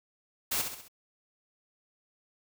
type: noise with echo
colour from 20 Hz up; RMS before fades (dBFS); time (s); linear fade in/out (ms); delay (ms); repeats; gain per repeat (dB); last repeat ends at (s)
white; -30; 0.51-0.62; 10; 66; 4; -6; 0.884
effects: none